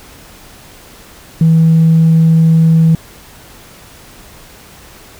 triangle tone with tanh clipping, 162.4 Hz, E3, 26 cents flat, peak -5 dBFS, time 1.41-2.95 s, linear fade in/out 2 ms, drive 5 dB, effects pink hiss -38 dBFS RMS until 5.19 s

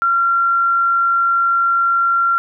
sine tone, 1373 Hz, F6, 30 cents flat, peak -12 dBFS, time 0.02-2.38 s, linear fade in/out 0 ms, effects none

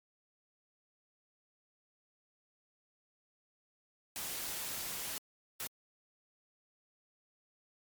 white noise bursts at uneven times, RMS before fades -40 dBFS, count 2, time 4.16-5.18 / 5.6-5.67 s, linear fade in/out 0 ms, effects MP3 96 kbps

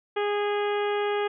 harmonic tone, 411.8 Hz, G#4, 15 cents flat, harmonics 1 / 2 / 3 / 4 / 5 / 6 / 7 / 8, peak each -25 / -31 / -35 / -37 / -39 / -41 / -42 / -43 dBFS, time 0.16-1.28 s, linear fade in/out 10 ms, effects none

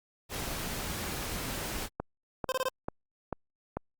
pink noise, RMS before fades -36 dBFS, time 0.29-1.89 s, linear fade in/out 50 ms
click train, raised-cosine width 1 ms, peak -18 dBFS, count 5, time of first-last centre 2-3.77 s, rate 2.26 Hz
25% pulse tone bursts, 519 Hz, C5, 14 cents flat, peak -24 dBFS, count 4, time 2.49-2.685 s, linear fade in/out 0 ms, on 30 ms, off 25 ms
effects Opus 48 kbps

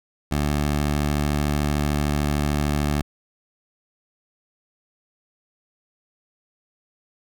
15% pulse tone, 73.42 Hz, D2, in tune, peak -14 dBFS, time 0.31-3.02 s, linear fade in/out 10 ms, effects none

